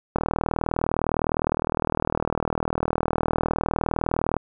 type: click train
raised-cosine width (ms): 1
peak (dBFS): -8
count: 168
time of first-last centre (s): 0.16-4.367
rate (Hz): 39.7
effects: none